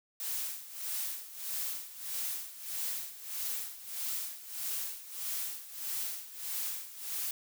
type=noise with tremolo; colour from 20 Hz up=blue; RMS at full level=-35 dBFS; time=0.2-7.31 s; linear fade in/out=2 ms; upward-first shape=sine; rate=1.6 Hz; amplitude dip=80%; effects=none